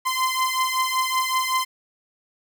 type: beating tone pair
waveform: sawtooth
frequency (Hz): 1032 / 1037.3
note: C6 / C6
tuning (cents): -24 / -15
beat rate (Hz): 5.3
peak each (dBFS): -20 / -20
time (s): 0.05-1.65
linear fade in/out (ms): 20
effects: none